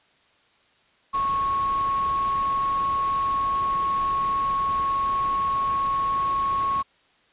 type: tone in noise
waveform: sine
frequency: 1100 Hz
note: C#6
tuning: 14 cents flat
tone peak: -21 dBFS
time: 1.13-6.83 s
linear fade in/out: 20 ms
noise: pink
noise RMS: -38 dBFS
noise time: 1.13-6.83 s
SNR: +14 dB
effects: white hiss -61 dBFS RMS until 7.32 s + resampled to 8000 Hz